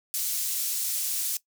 pink high-pass noise, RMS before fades -29 dBFS, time 0.14-1.37 s, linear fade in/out 0 ms, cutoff 7100 Hz, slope 12 dB/octave, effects noise-tail reverb RT60 0.1 s tail -19 dB re dry

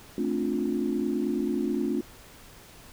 sine chord, D minor seventh, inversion second, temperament just, 220.2 / 264.3 / 293.7 / 352.4 Hz, A3 / C4 / D4 / F4, +2 / +18 / 0 / +16 cents, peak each -30 dBFS, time 0.18-2.01 s, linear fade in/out 2 ms, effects tanh soft clip ceiling -15 dBFS + pink hiss -50 dBFS RMS until 2.92 s

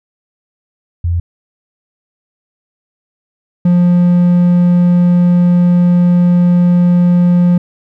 sine / triangle tone pair in turn, 85.8 / 176.22 Hz, F2 / F3, -30 / +16 cents, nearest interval octave, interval 1246 cents, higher second, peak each -11 / -4 dBFS, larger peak second, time 1.04-1.2 / 3.65-7.58 s, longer second, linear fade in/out 5 ms, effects none

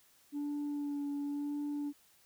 sine tone with vibrato, 288.7 Hz, D4, 30 cents flat, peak -32 dBFS, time 0.32-1.93 s, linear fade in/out 50 ms, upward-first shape sine, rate 0.94 Hz, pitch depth 17 cents each way, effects tanh soft clip ceiling -33 dBFS + white hiss -66 dBFS RMS until 2.25 s

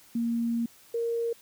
sine tone pair in turn, 233.1 / 465.2 Hz, A#3 / A#4, 0 / -4 cents, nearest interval octave, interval 1196 cents, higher second, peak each -25 / -26 dBFS, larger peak first, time 0.15-0.66 / 0.94-1.33 s, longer first, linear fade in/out 5 ms, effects white hiss -56 dBFS RMS until 1.41 s

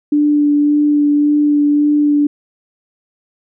sine tone with vibrato, 293.7 Hz, D4, in tune, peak -9 dBFS, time 0.12-2.27 s, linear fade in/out 5 ms, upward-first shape sine, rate 1.8 Hz, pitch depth 12 cents each way, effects none

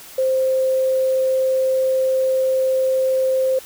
sine tone, 523.3 Hz, C5, in tune, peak -15 dBFS, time 0.18-3.59 s, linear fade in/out 5 ms, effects white hiss -40 dBFS RMS until 3.65 s

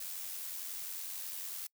blue noise with amplitude modulation, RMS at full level -40 dBFS, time 0-1.67 s, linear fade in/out 5 ms, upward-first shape sine, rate 91 Hz, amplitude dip 40%, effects noise-tail reverb RT60 0.1 s tail -25 dB re dry

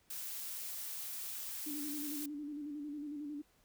blue noise, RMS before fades -43 dBFS, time 0.1-2.26 s, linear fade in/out 5 ms
sine tone with vibrato, 293.7 Hz, D4, in tune, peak -40 dBFS, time 1.66-3.42 s, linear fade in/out 10 ms, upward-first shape square, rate 11 Hz, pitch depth 44 cents each way
effects pink hiss -71 dBFS RMS until 3.64 s

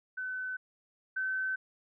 sine tone pair in turn, 1513 / 1530.6 Hz, F#6 / G6, +38 / -42 cents, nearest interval unison, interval 20 cents, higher second, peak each -34 / -30 dBFS, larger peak second, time 0.17-0.57 / 1.16-1.56 s, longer neither, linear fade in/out 10 ms, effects none

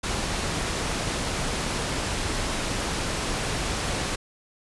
pink low-pass noise, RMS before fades -28 dBFS, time 0.03-4.16 s, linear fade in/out 10 ms, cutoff 9900 Hz, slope 12 dB/octave, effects resampled to 24000 Hz

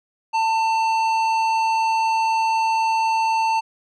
triangle tone with tanh clipping, 894 Hz, A5, 27 cents sharp, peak -19 dBFS, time 0.33-3.61 s, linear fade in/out 20 ms, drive 16 dB, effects none

